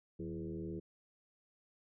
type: tone with frequency modulation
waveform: sine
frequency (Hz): 256.7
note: C4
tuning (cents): -33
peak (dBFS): -39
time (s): 0.19-0.8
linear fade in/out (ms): 10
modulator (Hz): 78.3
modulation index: 2.1
effects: none